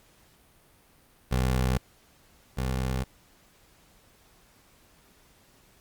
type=tone pair in turn; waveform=20% pulse; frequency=63.7 / 64.44 Hz; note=C2 / C2; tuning=-46 / -26 cents; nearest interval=unison; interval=20 cents; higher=second; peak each=-18 / -22 dBFS; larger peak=first; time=1.31-1.78 / 2.57-3.04 s; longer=neither; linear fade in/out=10 ms; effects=pink hiss -60 dBFS RMS until 5.8 s + Opus 48 kbps